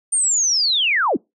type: linear sweep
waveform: sine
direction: down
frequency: 8990 to 174.61 Hz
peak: -15 dBFS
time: 0.12-1.17 s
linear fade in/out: 10 ms
effects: noise-tail reverb RT60 0.2 s tail -25 dB re dry

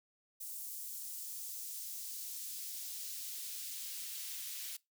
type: noise with high-pass filter sweep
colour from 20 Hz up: white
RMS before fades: -44 dBFS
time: 0.4-4.77 s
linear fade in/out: 10 ms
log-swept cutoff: 8200 to 2700 Hz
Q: 0.82
effects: noise-tail reverb RT60 0.2 s tail -22 dB re dry

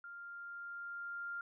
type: tone with level ramp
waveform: sine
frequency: 1396.9 Hz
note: F6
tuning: in tune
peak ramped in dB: -47 to -39 dBFS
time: 0.04-1.41 s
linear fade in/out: 2 ms
effects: none

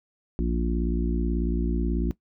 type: harmonic tone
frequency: 58.27 Hz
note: A#1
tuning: in tune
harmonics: 1 / 3 / 4 / 5 / 6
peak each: -25 / -30 / -31 / -32 / -33 dBFS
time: 0.39-2.11 s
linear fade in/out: 0 ms
effects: noise-tail reverb RT60 0.1 s tail -18 dB re dry

